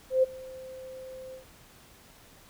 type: tone with ADSR envelope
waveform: sine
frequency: 520 Hz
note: C5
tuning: 11 cents flat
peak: -17 dBFS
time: 0.1-1.45 s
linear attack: 130 ms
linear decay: 19 ms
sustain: -23 dB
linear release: 110 ms
effects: pink hiss -55 dBFS RMS until 2.49 s